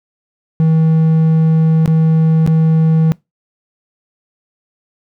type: tone with dropouts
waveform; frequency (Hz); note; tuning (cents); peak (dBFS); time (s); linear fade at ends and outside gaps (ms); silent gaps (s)
triangle; 160.2; E3; -49; -6; 0.6-3.12; 0; 1.859-1.877 / 2.464-2.475
effects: noise-tail reverb RT60 0.2 s tail -23 dB re dry